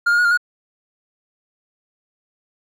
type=tone with pitch steps; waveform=triangle; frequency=1408 / 1420 / 1451 / 1400 / 1450 Hz; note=F6 / F6 / F#6 / F6 / F#6; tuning=+14 / +28 / -34 / +4 / -35 cents; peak=-11 dBFS; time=0.06-0.375 s; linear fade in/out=10 ms; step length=63 ms; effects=none